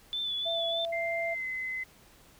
sine tone with vibrato, 3486 Hz, A7, 17 cents flat, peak -30 dBFS, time 0.13-0.85 s, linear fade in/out 0 ms, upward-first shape triangle, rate 3.3 Hz, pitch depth 44 cents each way
sine tone, 670 Hz, E5, 28 cents sharp, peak -31 dBFS, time 0.45-1.35 s, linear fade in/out 20 ms
sine tone with pitch glide, 2093 to 2042 Hz, C7 to C7, 0 to -43 cents, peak -32 dBFS, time 0.92-1.84 s, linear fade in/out 10 ms, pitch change -43 cents, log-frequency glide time 1.3-1.46 s
effects pink hiss -58 dBFS RMS until 2.39 s

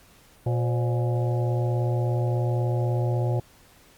harmonic tone with a mistuned harmonic, 119.9 Hz, A#2, 49 cents sharp, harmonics 1 / 3 / 4 / 5 / 6 / 7, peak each -22 / -32 / -34 / -36 / -38 / -39 dBFS, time 0.46-3.4 s, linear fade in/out 5 ms, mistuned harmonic 4, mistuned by +150 cents, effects pink hiss -55 dBFS RMS until 3.97 s + Opus 48 kbps

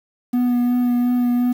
triangle tone with vibrato, 244.7 Hz, B3, 16 cents flat, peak -13 dBFS, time 0.33-1.53 s, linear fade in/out 10 ms, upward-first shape sine, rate 2.8 Hz, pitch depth 15 cents each way, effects 7-bit

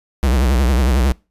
square tone with vibrato, 64.3 Hz, C2, 30 cents flat, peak -13 dBFS, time 0.23-1.12 s, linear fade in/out 0 ms, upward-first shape triangle, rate 11 Hz, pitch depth 210 cents each way, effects noise-tail reverb RT60 0.3 s tail -25 dB re dry + resampled to 32000 Hz

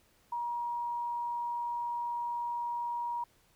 sine tone, 952 Hz, A#5, 36 cents sharp, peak -32 dBFS, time 0.32-3.24 s, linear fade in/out 5 ms, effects pink hiss -67 dBFS RMS until 3.55 s

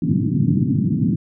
pink band-pass noise, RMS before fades -18 dBFS, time 0.02-1.16 s, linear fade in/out 5 ms, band 110 to 290 Hz, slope 48 dB/octave, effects none

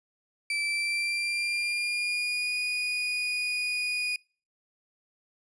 35% pulse tone with pitch glide, 2326 to 2464 Hz, D7 to D#7, -17 to -17 cents, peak -25 dBFS, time 0.5-4.16 s, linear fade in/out 2 ms, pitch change +100 cents, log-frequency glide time 0.62-2.56 s, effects noise-tail reverb RT60 0.4 s tail -26 dB re dry + resampled to 22050 Hz

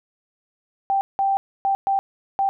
sine tone bursts at uneven times, 784 Hz, G5, in tune, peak -17 dBFS, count 5, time 0.9-1.01 / 1.19-1.37 / 1.65-1.75 / 1.87-1.99 / 2.39-2.49 s, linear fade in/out 0 ms, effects none

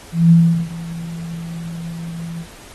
sine tone with ADSR envelope, 167.3 Hz, E3, 26 cents sharp, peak -5 dBFS, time 0.12-2.47 s, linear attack 190 ms, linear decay 350 ms, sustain -20 dB, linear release 70 ms, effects pink hiss -41 dBFS RMS until 2.74 s + AAC 32 kbps

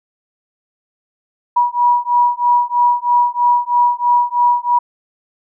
sine beating tone pair, 966 / 969.1 Hz, B5 / B5, -39 / -33 cents, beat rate 3.1 Hz, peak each -14 dBFS, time 1.56-4.79 s, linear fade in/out 10 ms, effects none

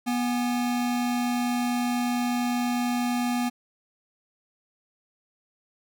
square tone pair together, 243.8 / 820 Hz, B3 / G#5, -22 / -22 cents, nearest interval octave + major sixth, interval 2100 cents, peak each -25 / -34 dBFS, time 0.06-3.5 s, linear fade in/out 20 ms, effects none

